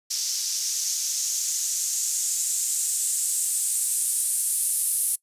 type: noise with band-pass filter sweep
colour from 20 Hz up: blue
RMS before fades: -26 dBFS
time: 0.1-5.16 s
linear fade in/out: 10 ms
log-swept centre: 5500 to 10000 Hz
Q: 3.2
effects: noise-tail reverb RT60 0.1 s tail -22 dB re dry + resampled to 32000 Hz